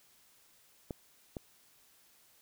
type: clicks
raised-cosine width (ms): 2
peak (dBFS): -24 / -25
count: 2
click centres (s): 0.908 / 1.368
effects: white hiss -65 dBFS RMS until 2.41 s